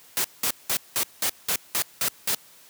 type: noise bursts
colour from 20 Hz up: white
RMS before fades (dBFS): -24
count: 9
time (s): 0.17-2.347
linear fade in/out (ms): 0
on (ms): 73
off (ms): 190
effects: white hiss -52 dBFS RMS until 2.69 s + high-pass 100 Hz 12 dB/octave